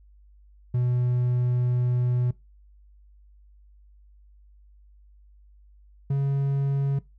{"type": "tone pair in turn", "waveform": "triangle", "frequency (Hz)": [123.47, 138.59], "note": ["B2", "C#3"], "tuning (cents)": [0, 0], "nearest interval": "major second", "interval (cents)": 200, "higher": "second", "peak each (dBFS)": -19, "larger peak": "neither", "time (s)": [[0.74, 2.31], [6.1, 6.99]], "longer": "first", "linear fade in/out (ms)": 5, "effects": ["noise-tail reverb RT60 0.2 s tail -20 dB re dry", "added 50 Hz sine -51 dBFS peak until 7.18 s"]}